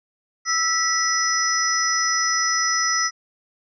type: tone cluster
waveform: sine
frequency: 1316 / 1955 / 5140 / 5880 Hz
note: E6 / B6 / E8 / F#8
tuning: -3 / -18 / -45 / -12 cents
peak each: -24 dBFS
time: 0.45-3.11 s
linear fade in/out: 50 ms
effects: none